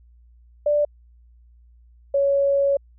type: tone pair in turn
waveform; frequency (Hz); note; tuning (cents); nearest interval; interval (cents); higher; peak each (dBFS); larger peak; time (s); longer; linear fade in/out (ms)
sine; 589 / 558.1; D5 / C#5; +5 / +12; minor second; 93; first; -16; neither; 0.66-0.85 / 2.14-2.77; second; 5
effects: added 59 Hz sine -49 dBFS peak until 2.98 s